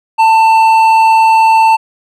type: tone with hard clipping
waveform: triangle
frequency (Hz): 891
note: A5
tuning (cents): +22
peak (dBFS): -6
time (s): 0.18-1.77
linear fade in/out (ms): 20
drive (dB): 10
effects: none